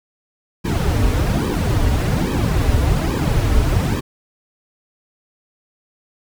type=noise with flanger; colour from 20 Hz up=brown; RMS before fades=-17 dBFS; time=0.64-4.01 s; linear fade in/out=20 ms; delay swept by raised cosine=1.4 to 5.9 ms; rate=1.2 Hz; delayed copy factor=-1; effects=none